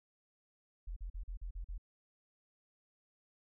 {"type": "tone bursts", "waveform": "sine", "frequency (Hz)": 42.8, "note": "F1", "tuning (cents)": -34, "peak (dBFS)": -39, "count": 7, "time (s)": [0.87, 1.781], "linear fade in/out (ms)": 10, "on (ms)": 95, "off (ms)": 41, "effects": []}